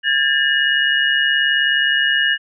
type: tone cluster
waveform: sine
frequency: 1633 / 1772 / 2887 Hz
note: G#6 / A6 / F#7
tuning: -30 / +12 / -43 cents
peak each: -18 dBFS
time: 0.03-2.38 s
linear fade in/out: 50 ms
effects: none